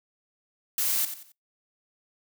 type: noise with echo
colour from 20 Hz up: blue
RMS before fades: -26 dBFS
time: 0.78-1.05 s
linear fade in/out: 2 ms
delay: 90 ms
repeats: 3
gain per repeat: -10 dB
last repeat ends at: 1.32 s
effects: noise-tail reverb RT60 0.2 s tail -25 dB re dry